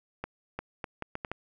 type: accelerating click train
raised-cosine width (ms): 0.5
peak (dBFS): -19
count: 7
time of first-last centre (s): 0.24-1.316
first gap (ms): 350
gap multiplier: 0.72
effects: none